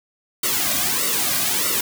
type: noise with flanger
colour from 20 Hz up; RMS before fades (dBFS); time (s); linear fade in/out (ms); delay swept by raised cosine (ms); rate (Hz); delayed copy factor
white; -21; 0.43-1.81; 5; 1.2 to 2.3; 1.6; -1
effects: none